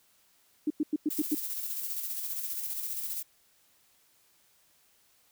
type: tone bursts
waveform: sine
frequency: 302.2 Hz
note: D4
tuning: 50 cents sharp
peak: -24 dBFS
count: 6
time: 0.67-1.348 s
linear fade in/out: 5 ms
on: 33 ms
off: 96 ms
type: noise with tremolo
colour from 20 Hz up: violet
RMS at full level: -34 dBFS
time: 1.1-3.23 s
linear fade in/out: 10 ms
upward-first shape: square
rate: 15 Hz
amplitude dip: 35%
effects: white hiss -66 dBFS RMS until 5.31 s